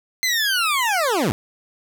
20% pulse linear sweep, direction down, 2081 to 82.41 Hz, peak -13 dBFS, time 0.23-1.32 s, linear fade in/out 0 ms, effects none

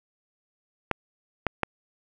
clicks, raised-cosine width 0.5 ms, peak -8 dBFS, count 3, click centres 0.913 / 1.467 / 1.633 s, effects none

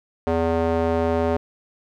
square tone with band-pass filter, 82.7 Hz, E2, 6 cents sharp, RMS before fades -21 dBFS, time 0.27-1.37 s, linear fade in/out 0 ms, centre 540 Hz, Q 1.4, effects none

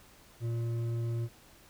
triangle tone with hard clipping, 116.54 Hz, A#2, in tune, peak -32 dBFS, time 0.4-1.29 s, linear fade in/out 50 ms, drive 11 dB, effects pink hiss -58 dBFS RMS until 1.69 s

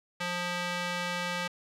square tone with band-pass filter, 176.9 Hz, F3, 23 cents sharp, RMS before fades -33 dBFS, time 0.2-1.48 s, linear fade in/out 10 ms, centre 2400 Hz, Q 0.74, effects none

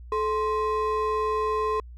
triangle ring-modulated tone, 740 Hz, F#5, in tune, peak -18 dBFS, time 0.12-1.8 s, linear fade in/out 2 ms, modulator 307 Hz, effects added 60 Hz sine -40 dBFS peak until 1.97 s

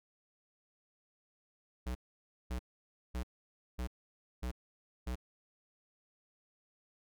square tone bursts, 61.74 Hz, B1, in tune, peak -36 dBFS, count 6, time 1.86-5.156 s, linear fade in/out 10 ms, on 91 ms, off 550 ms, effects none

